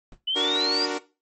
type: noise with exponential decay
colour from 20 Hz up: brown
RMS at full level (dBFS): -37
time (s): 0.12-0.21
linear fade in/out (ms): 2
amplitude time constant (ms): 18
type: exponential sweep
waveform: sine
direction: up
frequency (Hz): 2976 to 4931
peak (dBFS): -22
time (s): 0.27-0.86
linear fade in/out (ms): 10
type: chord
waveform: sawtooth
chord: D augmented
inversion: none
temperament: equal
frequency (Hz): 293.7 / 370 / 466.2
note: D4 / F#4 / A#4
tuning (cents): 0 / 0 / 0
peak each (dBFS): -26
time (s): 0.35-0.99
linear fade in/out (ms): 20
effects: noise-tail reverb RT60 0.3 s tail -18 dB re dry + MP3 32 kbps